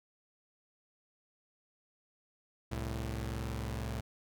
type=tone pair together; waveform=sawtooth; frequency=66.35 / 110.7 Hz; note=C2 / A2; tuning=+25 / +11 cents; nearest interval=major sixth; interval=886 cents; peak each=-34 / -35 dBFS; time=2.71-4.01 s; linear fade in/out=10 ms; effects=none